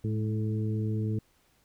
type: harmonic tone with a mistuned harmonic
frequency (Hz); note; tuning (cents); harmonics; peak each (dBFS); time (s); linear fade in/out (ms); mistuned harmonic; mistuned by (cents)
108.8; A2; -19; 1 / 2 / 3 / 4; -28 / -34 / -38 / -40; 0.04-1.19; 5; 2; -39
effects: pink hiss -67 dBFS RMS until 1.64 s